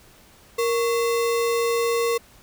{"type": "tone with sample-and-hold", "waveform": "sine", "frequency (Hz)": 466.7, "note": "A#4", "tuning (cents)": 2, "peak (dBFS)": -19, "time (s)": [0.58, 2.18], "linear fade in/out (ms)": 10, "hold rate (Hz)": 1575, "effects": ["pink hiss -52 dBFS RMS until 2.42 s"]}